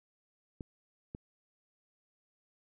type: clicks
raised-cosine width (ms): 3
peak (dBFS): -28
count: 2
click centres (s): 0.608 / 1.149
effects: none